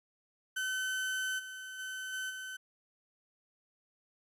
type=tone with level steps; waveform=35% pulse; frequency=1524 Hz; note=G6; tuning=49 cents flat; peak=-31 / -41 / -37 / -34 / -39 dBFS; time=0.56-2.57 s; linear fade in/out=10 ms; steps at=1.38 / 1.78 / 2.12 / 2.29 s; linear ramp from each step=20 ms; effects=resampled to 32000 Hz